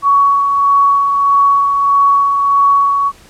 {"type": "tone with tremolo", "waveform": "sine", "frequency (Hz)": 1121, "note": "C#6", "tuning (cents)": 19, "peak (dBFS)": -6, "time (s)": [0.02, 3.12], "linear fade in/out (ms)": 50, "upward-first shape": "sine", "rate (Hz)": 1.6, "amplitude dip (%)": 40, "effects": ["pink hiss -43 dBFS RMS until 3.29 s", "low-pass 11000 Hz 12 dB/octave"]}